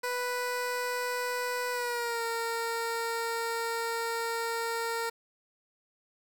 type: tone with pitch glide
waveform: 15% pulse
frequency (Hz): 493.9 to 460.8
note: B4 to A#4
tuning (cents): 0 to -20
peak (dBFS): -24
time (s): 0.03-5.1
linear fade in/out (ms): 10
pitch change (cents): -120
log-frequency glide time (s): 1.72-2.23
effects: 9-bit